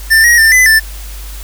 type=tone with pitch steps; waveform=square; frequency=1787 / 1893 / 1791 / 2011 / 1770 Hz; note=A6 / A#6 / A6 / B6 / A6; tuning=+26 / +26 / +30 / +31 / +10 cents; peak=-5 dBFS; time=0.1-0.8 s; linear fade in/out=20 ms; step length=140 ms; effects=added 50 Hz sine -24 dBFS peak until 1.43 s + white hiss -33 dBFS RMS until 1.43 s